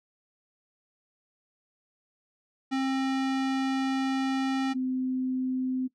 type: tone pair in turn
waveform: square / sine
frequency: 266.4 / 257.6 Hz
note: C4 / C4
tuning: +31 / -27 cents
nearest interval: minor second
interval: 58 cents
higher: first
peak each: -26 dBFS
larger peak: neither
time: 2.71-4.74 / 4.74-5.88 s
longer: first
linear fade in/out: 20 ms
effects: noise-tail reverb RT60 0.1 s tail -17 dB re dry + low-pass 5000 Hz 12 dB/octave